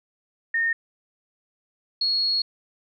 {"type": "tone pair in turn", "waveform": "sine", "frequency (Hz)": [1834, 4322], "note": ["A#6", "C#8"], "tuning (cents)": [-29, -45], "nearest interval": "octave + minor third", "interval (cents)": 1484, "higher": "second", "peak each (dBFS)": [-20, -20], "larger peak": "neither", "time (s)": [[0.54, 0.73], [2.01, 2.42]], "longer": "second", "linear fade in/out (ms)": 5, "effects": []}